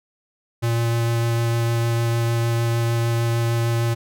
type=tone with vibrato; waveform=square; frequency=116.54 Hz; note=A#2; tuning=in tune; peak=-19 dBFS; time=0.62-3.95 s; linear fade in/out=20 ms; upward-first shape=sine; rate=6.6 Hz; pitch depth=9 cents each way; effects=none